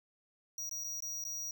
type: tone with dropouts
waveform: square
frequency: 5760 Hz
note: F#8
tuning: 47 cents flat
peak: -38 dBFS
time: 0.58-1.51 s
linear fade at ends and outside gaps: 2 ms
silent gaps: 0.694-0.712 / 0.839-0.843 / 1.004-1.023 / 1.241-1.25 s
effects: none